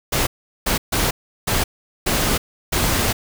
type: noise bursts at uneven times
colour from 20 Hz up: pink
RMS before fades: -19 dBFS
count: 6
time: 0.12-0.27 / 0.66-0.78 / 0.92-1.11 / 1.47-1.64 / 2.06-2.38 / 2.72-3.13 s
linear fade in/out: 10 ms
effects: none